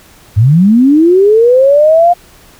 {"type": "linear sweep", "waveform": "sine", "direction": "up", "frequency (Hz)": [95.1, 712], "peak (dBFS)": -3, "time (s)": [0.36, 2.14], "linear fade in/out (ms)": 20, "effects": ["pink hiss -41 dBFS RMS until 2.59 s"]}